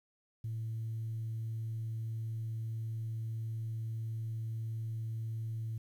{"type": "tone", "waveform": "sine", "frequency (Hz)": 112.3, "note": "A2", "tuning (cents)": 36, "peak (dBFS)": -34, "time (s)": [0.44, 5.78], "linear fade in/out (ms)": 5, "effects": ["tanh soft clip ceiling -32 dBFS", "11-bit"]}